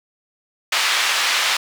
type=band-pass noise; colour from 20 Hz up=white; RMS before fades=-19 dBFS; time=0.72-1.57 s; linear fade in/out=5 ms; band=1000 to 3700 Hz; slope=12 dB/octave; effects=none